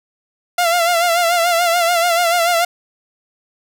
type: tone with vibrato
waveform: sawtooth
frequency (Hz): 688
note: F5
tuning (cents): -26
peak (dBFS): -9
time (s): 0.58-2.65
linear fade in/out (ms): 5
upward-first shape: sine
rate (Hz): 6.9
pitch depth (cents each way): 62
effects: none